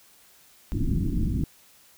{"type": "low-pass noise", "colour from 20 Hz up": "pink", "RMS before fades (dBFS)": -25, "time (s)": [0.72, 1.44], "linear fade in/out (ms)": 0, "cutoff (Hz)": 310, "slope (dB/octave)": 48, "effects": ["white hiss -56 dBFS RMS until 1.97 s"]}